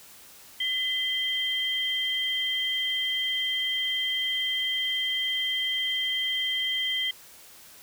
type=tone pair together; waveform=sine; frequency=2023 / 3161 Hz; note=B6 / G7; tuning=+41 / +14 cents; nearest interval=minor sixth; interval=773 cents; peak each=-31 / -26 dBFS; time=0.6-7.11 s; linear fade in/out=5 ms; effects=white hiss -50 dBFS RMS until 7.82 s